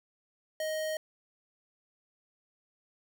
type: tone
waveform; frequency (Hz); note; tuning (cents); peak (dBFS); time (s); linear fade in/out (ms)
square; 625; D#5; +8; -32; 0.6-0.97; 2
effects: none